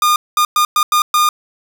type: tone bursts at uneven times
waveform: 45% pulse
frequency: 1215 Hz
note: D#6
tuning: 42 cents flat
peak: -10 dBFS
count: 6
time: 0.02-0.16 / 0.37-0.45 / 0.56-0.65 / 0.76-0.83 / 0.92-1.02 / 1.14-1.29 s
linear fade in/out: 2 ms
effects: none